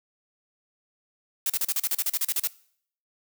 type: noise bursts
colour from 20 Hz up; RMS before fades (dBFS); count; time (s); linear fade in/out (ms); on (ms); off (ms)
blue; -25; 14; 1.46-2.473; 2; 38; 37
effects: noise-tail reverb RT60 0.6 s tail -21 dB re dry